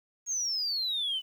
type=exponential sweep; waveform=sine; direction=down; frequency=6645 to 2960 Hz; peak=-27 dBFS; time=0.26-1.22 s; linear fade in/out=50 ms; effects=tanh soft clip ceiling -25 dBFS + 10-bit